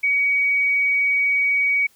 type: tone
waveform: sine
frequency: 2258 Hz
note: C#7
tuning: 31 cents sharp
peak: -16 dBFS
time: 0.03-1.87 s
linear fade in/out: 10 ms
effects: white hiss -57 dBFS RMS until 1.95 s